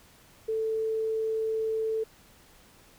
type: tone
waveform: sine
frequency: 442.1 Hz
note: A4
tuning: 8 cents sharp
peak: -26 dBFS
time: 0.48-2.04 s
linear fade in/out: 10 ms
effects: pink hiss -57 dBFS RMS until 2.98 s